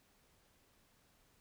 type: silence
effects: pink hiss -71 dBFS RMS until 1.4 s